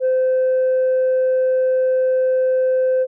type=tone; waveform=sine; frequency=516 Hz; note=C5; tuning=24 cents flat; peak=-12 dBFS; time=0-3.07 s; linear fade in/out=50 ms; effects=tanh soft clip ceiling -12 dBFS